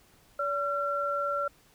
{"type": "tone pair together", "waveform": "sine", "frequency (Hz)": [572.7, 1362], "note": ["D5", "F6"], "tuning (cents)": [-44, -44], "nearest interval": "octave + minor third", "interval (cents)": 1500, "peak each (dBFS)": [-31, -29], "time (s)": [0.39, 1.48], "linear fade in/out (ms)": 5, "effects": ["pink hiss -61 dBFS RMS until 1.74 s"]}